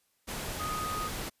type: tone in noise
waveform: sine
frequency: 1244.5 Hz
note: D#6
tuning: in tune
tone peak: -33 dBFS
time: 0.59-1.09 s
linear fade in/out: 20 ms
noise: pink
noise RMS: -37 dBFS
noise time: 0.27-1.3 s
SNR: +1 dB
effects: white hiss -73 dBFS RMS until 1.4 s + resampled to 32000 Hz